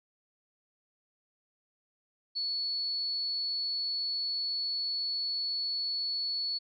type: tone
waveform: sine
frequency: 4414 Hz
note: C#8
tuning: 8 cents flat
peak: -30 dBFS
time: 2.35-6.59 s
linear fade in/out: 20 ms
effects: none